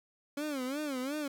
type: tone with vibrato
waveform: 30% pulse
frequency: 277.2 Hz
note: C#4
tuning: in tune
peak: -31 dBFS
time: 0.37-1.28 s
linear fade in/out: 5 ms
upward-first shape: sine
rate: 2.8 Hz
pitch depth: 170 cents each way
effects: none